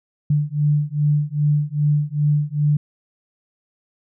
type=beating tone pair; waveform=sine; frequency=146.7 / 149.2 Hz; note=D3 / D3; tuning=-2 / +28 cents; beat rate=2.5 Hz; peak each=-19 dBFS; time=0.3-2.77 s; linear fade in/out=5 ms; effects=none